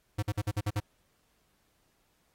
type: tone bursts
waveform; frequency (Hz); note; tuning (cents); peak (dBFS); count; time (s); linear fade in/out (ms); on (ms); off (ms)
square; 103.83; G#2; 0; -28; 7; 0.18-0.802; 10; 46; 50
effects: pink hiss -72 dBFS RMS until 2.34 s + AAC 48 kbps